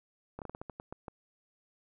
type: slowing click train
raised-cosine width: 1 ms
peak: -27 dBFS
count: 10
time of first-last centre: 0.39-1.082 s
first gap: 28 ms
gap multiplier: 1.24
effects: none